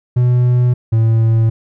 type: tone pair in turn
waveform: triangle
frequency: 123.47 / 112.73 Hz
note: B2 / A2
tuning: 0 / +42 cents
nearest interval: major second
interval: 158 cents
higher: first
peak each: -7 dBFS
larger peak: neither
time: 0.16-0.74 / 0.92-1.5 s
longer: neither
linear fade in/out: 10 ms
effects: none